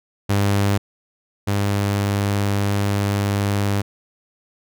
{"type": "tone pair in turn", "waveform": "sawtooth", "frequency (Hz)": [100.4, 100.84], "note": ["G2", "G2"], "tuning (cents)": [42, 49], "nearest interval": "unison", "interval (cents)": 7, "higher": "second", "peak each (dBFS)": [-12, -14], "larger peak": "first", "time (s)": [[0.29, 0.78], [1.47, 3.82]], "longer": "second", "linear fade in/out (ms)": 10, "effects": []}